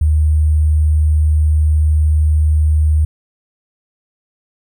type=tone with sample-and-hold; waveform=sine; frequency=76.6 Hz; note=D#2; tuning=27 cents flat; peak=-9 dBFS; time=0.01-3.05 s; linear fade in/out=5 ms; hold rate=8820 Hz; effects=none